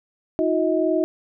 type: tone cluster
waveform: sine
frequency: 318.1 / 359.9 / 635 Hz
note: D#4 / F#4 / D#5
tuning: +38 / -48 / +35 cents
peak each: -22 dBFS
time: 0.39-1.04 s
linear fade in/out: 0 ms
effects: none